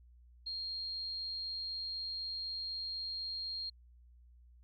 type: tone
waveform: sine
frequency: 4228 Hz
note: C8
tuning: 17 cents sharp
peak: -37 dBFS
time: 0.46-3.7 s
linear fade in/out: 10 ms
effects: added 60 Hz sine -57 dBFS peak until 4.63 s + MP3 48 kbps